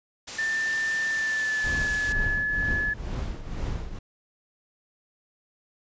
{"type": "noise", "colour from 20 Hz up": "white", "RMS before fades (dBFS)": -35, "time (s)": [0.27, 2.13], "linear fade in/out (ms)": 10}
{"type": "tone with pitch glide", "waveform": "sine", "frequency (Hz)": [1783, 1712.3], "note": ["A6", "A6"], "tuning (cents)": [22, -48], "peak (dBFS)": -24, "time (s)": [0.38, 2.94], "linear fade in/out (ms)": 10, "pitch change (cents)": -70, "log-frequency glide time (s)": [1.07, 1.87]}
{"type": "noise with tremolo", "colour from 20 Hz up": "brown", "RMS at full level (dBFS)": -28, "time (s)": [1.64, 3.99], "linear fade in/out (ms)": 5, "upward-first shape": "triangle", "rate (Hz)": 2.1, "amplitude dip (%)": 75}
{"effects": ["resampled to 16000 Hz"]}